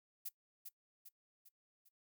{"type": "noise with echo", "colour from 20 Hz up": "violet", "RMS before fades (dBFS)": -43, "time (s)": [0.25, 0.29], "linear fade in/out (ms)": 10, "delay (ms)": 400, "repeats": 4, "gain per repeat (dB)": -6, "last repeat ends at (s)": 1.89, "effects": ["noise-tail reverb RT60 0.1 s tail -20 dB re dry"]}